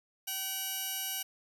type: tone pair together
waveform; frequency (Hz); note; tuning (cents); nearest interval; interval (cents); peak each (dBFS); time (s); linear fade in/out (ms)
5% pulse; 768.1 / 2900; G5 / F#7; -35 / -35; octave + major seventh; 2300; -28 / -27; 0.27-1.23; 10
effects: none